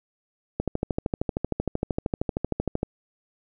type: click train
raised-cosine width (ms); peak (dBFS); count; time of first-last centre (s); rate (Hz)
2; -11; 30; 0.6-2.831; 13
effects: none